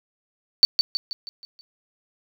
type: tone with echo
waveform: sine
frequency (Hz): 4517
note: C#8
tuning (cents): +32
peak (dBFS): -9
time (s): 0.63-0.65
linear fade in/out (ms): 0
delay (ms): 160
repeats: 6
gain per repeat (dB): -6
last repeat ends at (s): 1.61
effects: none